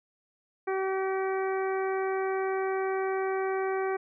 harmonic tone, 382.6 Hz, G4, 42 cents flat, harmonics 1 / 2 / 3 / 4 / 5 / 6, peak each -28 / -34 / -38 / -40 / -42 / -44 dBFS, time 0.67-3.97 s, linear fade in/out 10 ms, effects none

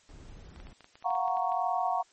brown noise, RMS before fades -48 dBFS, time 0.09-0.73 s, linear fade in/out 0 ms
clicks, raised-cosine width 0.3 ms, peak -35 dBFS, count 12, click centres 0.561 / 0.601 / 0.67 / 0.807 / 0.844 / 0.955 / 1.025 / 1.105 / 1.152 / 1.28 / 1.37 / 1.52 s
sine chord, Gb major seventh, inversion third, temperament equal, 698.5 / 740 / 932.3 / 1108.7 Hz, F5 / Gb5 / Bb5 / Db6, 0 / 0 / 0 / 0 cents, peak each -32 / -30 / -33 / -34 dBFS, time 1.04-2.03 s, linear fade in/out 20 ms
effects white hiss -63 dBFS RMS until 2.12 s + MP3 32 kbps

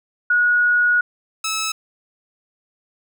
sine / 10% pulse tone pair in turn, 1454 / 1300.2 Hz, F#6 / E6, -31 / -24 cents, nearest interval major second, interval 193 cents, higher first, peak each -13 dBFS, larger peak neither, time 0.3-1.01 / 1.44-1.72 s, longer first, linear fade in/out 5 ms, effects none

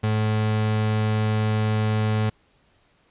35% pulse tone, 108 Hz, A2, 32 cents flat, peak -18 dBFS, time 0.03-2.3 s, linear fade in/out 10 ms, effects pink hiss -62 dBFS RMS until 3.1 s + resampled to 8000 Hz

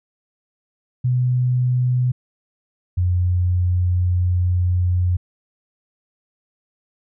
sine tone pair in turn, 125.3 / 89.59 Hz, B2 / F2, +25 / +45 cents, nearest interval tritone, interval 580 cents, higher first, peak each -15 dBFS, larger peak neither, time 1.04-2.12 / 2.97-5.17 s, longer second, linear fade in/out 10 ms, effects none

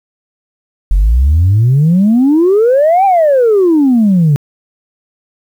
sine exponential two-way sweep, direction up then down, 43.47 to 803 to 138.9 Hz, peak -4 dBFS, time 0.91-4.36 s, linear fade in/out 0 ms, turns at 3.05 s, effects tanh soft clip ceiling -3 dBFS + 7-bit

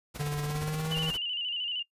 pink noise with tremolo, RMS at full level -38 dBFS, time 0.14-1.18 s, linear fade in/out 20 ms, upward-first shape sine, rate 17 Hz, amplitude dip 70%
square tone with pitch glide, 146.83 to 159.2 Hz, D3 to D#3, 0 to +40 cents, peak -31 dBFS, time 0.19-1.11 s, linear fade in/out 10 ms, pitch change +140 cents, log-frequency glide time 0.44-0.91 s
sine tone with vibrato, 2900 Hz, F#7, 35 cents flat, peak -30 dBFS, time 0.91-1.83 s, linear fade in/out 10 ms, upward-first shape square, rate 13 Hz, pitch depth 53 cents each way
effects noise-tail reverb RT60 0.1 s tail -22 dB re dry + resampled to 32000 Hz

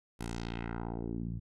10% pulse tone with low-pass filter sweep, 57.6 Hz, A#1, 20 cents flat, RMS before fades -38 dBFS, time 0.19-1.4 s, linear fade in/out 20 ms, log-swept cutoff 12000 to 120 Hz, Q 1.8, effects none

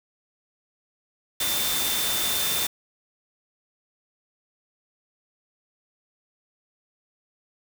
sine tone in noise, 3568 Hz, A7, 23 cents sharp, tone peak -29 dBFS, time 1.4-2.67 s, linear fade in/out 5 ms, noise white, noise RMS -26 dBFS, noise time 1.4-2.67 s, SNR -6 dB, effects none

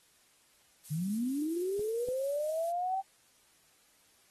violet noise with tremolo, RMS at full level -45 dBFS, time 0.85-2.71 s, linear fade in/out 2 ms, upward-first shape triangle, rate 4.4 Hz, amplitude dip 30%
sine linear sweep, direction up, 142.4 to 781 Hz, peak -30 dBFS, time 0.9-3.02 s, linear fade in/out 20 ms
clicks, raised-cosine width 2 ms, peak -34 dBFS, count 2, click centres 1.794 / 2.087 s
effects white hiss -66 dBFS RMS until 4.3 s + AAC 32 kbps

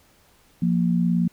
sine tone pair together, 174.61 / 233.1 Hz, F3 / A#3, 0 / 0 cents, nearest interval perfect fourth, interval 500 cents, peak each -19 / -23 dBFS, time 0.62-1.28 s, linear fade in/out 5 ms, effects pink hiss -58 dBFS RMS until 1.32 s

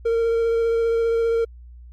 triangle tone with vibrato, 459.8 Hz, A#4, 24 cents flat, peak -15 dBFS, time 0.05-1.45 s, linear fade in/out 10 ms, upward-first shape sine, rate 15 Hz, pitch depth 13 cents each way, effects added 60 Hz sine -39 dBFS peak until 1.92 s + MP3 64 kbps

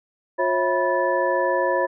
sine tone cluster, 357.8 / 543 / 656 / 980 / 1742 Hz, F4 / C#5 / E5 / B5 / A6, +42 / -36 / -9 / -14 / -18 cents, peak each -26 / -22 / -27 / -24 / -28 dBFS, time 0.38-1.87 s, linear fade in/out 20 ms, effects none

